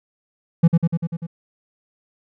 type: tone with echo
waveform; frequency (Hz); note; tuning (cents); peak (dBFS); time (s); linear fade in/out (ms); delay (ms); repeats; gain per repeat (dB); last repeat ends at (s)
triangle; 167.2; E3; +25; -6; 0.63-0.68; 10; 98; 6; -3; 1.268
effects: none